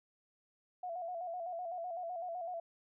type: tone with vibrato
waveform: sine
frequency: 698 Hz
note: F5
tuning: 1 cent flat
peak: -38 dBFS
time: 0.83-2.6 s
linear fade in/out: 5 ms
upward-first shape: square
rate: 7.9 Hz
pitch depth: 68 cents each way
effects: none